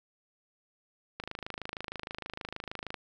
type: click train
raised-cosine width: 0.3 ms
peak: -21 dBFS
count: 47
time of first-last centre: 1.2-2.942 s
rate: 26.4 Hz
effects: none